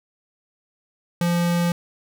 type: tone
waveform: square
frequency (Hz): 172.8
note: F3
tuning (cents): -18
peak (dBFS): -19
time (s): 1.21-1.72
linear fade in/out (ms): 2
effects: none